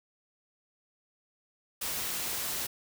white noise, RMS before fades -34 dBFS, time 1.81-2.67 s, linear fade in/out 10 ms, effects none

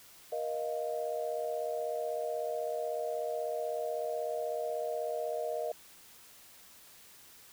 sine chord, Bb suspended fourth, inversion none, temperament equal with one note detuned, 474 / 622.3 / 698.5 Hz, Bb4 / Eb5 / F5, +29 / 0 / 0 cents, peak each -37 / -35 / -39 dBFS, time 0.32-5.72 s, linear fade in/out 5 ms, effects white hiss -56 dBFS RMS until 7.52 s

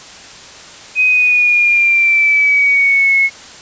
sine tone with pitch glide, 2510 to 2185 Hz, D#7 to C#7, +15 to -26 cents, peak -8 dBFS, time 0.95-3.3 s, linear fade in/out 50 ms, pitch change -241 cents, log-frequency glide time 1.07-3.16 s, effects white hiss -35 dBFS RMS until 3.61 s + resampled to 16000 Hz

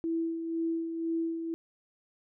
sine tone with tremolo, 329.6 Hz, E4, in tune, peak -27 dBFS, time 0.04-1.54 s, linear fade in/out 0 ms, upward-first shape sine, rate 2 Hz, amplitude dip 50%, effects none

